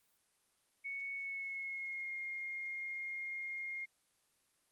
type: tone with pitch glide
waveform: sine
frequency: 2217 to 2132 Hz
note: C#7 to C7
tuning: 0 to +32 cents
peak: -39 dBFS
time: 0.84-3.86 s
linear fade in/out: 20 ms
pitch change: -68 cents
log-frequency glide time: 1.15-2.15 s
effects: white hiss -75 dBFS RMS until 4.71 s + Opus 24 kbps